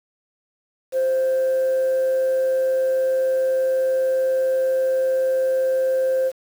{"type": "tone with amplitude modulation", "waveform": "sine", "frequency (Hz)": 523.3, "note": "C5", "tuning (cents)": 0, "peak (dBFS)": -14, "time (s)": [0.92, 6.32], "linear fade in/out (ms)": 50, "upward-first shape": "sine", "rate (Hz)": 160, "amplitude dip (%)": 25, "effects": ["tanh soft clip ceiling -15 dBFS", "7-bit"]}